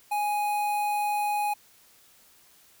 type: tone with notch filter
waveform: square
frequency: 830.6 Hz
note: G#5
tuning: in tune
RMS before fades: -27 dBFS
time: 0.11-1.54 s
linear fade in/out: 10 ms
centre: 5200 Hz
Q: 0.76
effects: white hiss -58 dBFS RMS until 2.8 s